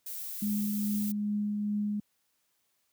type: noise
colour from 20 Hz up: violet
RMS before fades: -39 dBFS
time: 0.06-1.12 s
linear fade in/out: 5 ms
type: tone with tremolo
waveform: sine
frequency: 207.7 Hz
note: G#3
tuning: in tune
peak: -27 dBFS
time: 0.42-2 s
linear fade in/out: 5 ms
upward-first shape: triangle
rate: 2.4 Hz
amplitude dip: 25%
effects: white hiss -75 dBFS RMS until 2.92 s + high-pass 60 Hz 12 dB/octave